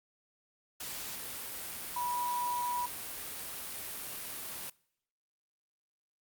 sine tone in noise, 975 Hz, B5, 23 cents flat, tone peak -32 dBFS, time 1.96-2.86 s, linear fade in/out 5 ms, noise white, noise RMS -41 dBFS, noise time 0.8-4.7 s, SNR +6 dB, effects noise-tail reverb RT60 0.7 s tail -24 dB re dry + Opus 48 kbps

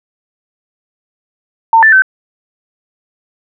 sine tone with pitch steps, 905 / 1766 / 1536 Hz, A5 / A6 / G6, +48 / +6 / -36 cents, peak -3 dBFS, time 1.73-2.021 s, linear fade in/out 2 ms, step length 97 ms, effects none

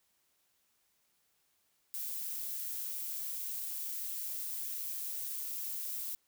violet noise with amplitude modulation, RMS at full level -38 dBFS, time 1.94-6.15 s, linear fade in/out 0 ms, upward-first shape sine, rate 141 Hz, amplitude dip 25%, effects white hiss -75 dBFS RMS until 6.27 s

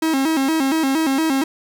45% pulse tone with vibrato, 293.7 Hz, D4, in tune, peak -16 dBFS, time 0.02-1.44 s, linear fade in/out 5 ms, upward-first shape square, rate 4.3 Hz, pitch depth 150 cents each way, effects none

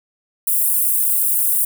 white high-pass noise, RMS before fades -17 dBFS, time 0.47-1.65 s, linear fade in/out 5 ms, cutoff 8800 Hz, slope 48 dB/octave, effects none

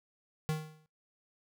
square tone with exponential decay, 155.56 Hz, D#3, in tune, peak -28 dBFS, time 0.49-0.86 s, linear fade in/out 0 ms, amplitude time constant 80 ms, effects noise-tail reverb RT60 0.3 s tail -25 dB re dry

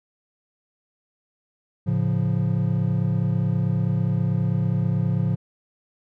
triangle chord, A augmented, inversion none, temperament equal with one note detuned, 110 / 139.31 / 174.61 Hz, A2 / C#3 / E#3, 0 / +9 / 0 cents, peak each -22 dBFS, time 1.86-5.36 s, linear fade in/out 20 ms, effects none

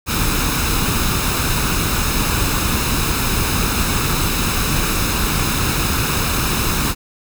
pink noise with comb filter, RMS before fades -18 dBFS, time 0.06-6.95 s, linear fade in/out 50 ms, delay 0.77 ms, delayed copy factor +0.55, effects none

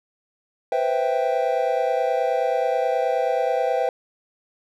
triangle chord, C major seventh, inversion third, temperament equal, 493.9 / 523.3 / 659.3 / 784 Hz, B4 / C5 / E5 / G5, 0 / 0 / 0 / 0 cents, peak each -23 dBFS, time 0.72-3.89 s, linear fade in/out 2 ms, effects none

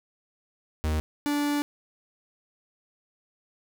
45% pulse tone pair in turn, 77.78 / 291 Hz, D#2 / D4, 0 / -16 cents, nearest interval octave + major seventh, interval 2284 cents, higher second, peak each -24 dBFS, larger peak neither, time 0.84-1 / 1.26-1.62 s, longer second, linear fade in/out 0 ms, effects none

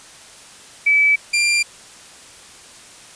sine / sawtooth tone pair in turn, 2300 / 2381 Hz, D7 / D7, -37 / +23 cents, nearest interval minor second, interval 60 cents, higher second, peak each -11 dBFS, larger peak neither, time 0.86-1.16 / 1.33-1.63 s, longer neither, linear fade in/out 10 ms, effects white hiss -42 dBFS RMS until 3.15 s + resampled to 22050 Hz

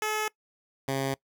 10% pulse tone pair in turn, 429.1 / 135.48 Hz, A4 / C#3, -43 / -39 cents, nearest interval octave + minor sixth, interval 1996 cents, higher first, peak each -19 / -19 dBFS, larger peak neither, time 0.02-0.28 / 0.88-1.14 s, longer neither, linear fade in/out 2 ms, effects noise-tail reverb RT60 0.1 s tail -22 dB re dry

